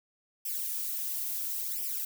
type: noise with flanger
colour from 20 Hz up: violet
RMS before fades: -34 dBFS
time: 0.45-2.05 s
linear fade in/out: 5 ms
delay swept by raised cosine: 0.36 to 4.46 ms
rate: 0.73 Hz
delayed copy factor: +0.9
effects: none